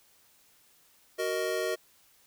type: chord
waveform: square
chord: D# minor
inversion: first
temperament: just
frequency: 373.4 / 466.7 / 622.3 Hz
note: F#4 / A#4 / D#5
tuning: +16 / +2 / 0 cents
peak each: -34 dBFS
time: 1.18-1.76 s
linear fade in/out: 20 ms
effects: white hiss -63 dBFS RMS until 2.26 s